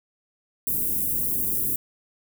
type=band-stop noise; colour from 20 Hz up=white; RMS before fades=-25 dBFS; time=0.67-1.76 s; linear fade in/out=2 ms; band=370 to 11000 Hz; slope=24 dB/octave; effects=none